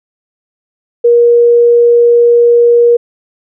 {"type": "tone", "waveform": "sine", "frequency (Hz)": 474.6, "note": "A#4", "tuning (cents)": 31, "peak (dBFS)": -3, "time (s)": [1.04, 2.97], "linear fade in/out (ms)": 10, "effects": []}